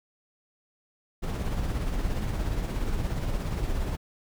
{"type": "noise with tremolo", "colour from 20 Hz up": "brown", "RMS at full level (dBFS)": -27, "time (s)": [1.22, 3.97], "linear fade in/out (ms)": 20, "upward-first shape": "sine", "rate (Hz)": 17, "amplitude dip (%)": 40, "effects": []}